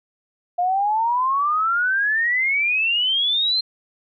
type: exponential sweep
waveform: sine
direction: up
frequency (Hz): 698.5 to 4186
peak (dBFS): -17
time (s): 0.58-3.61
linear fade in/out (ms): 10
effects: none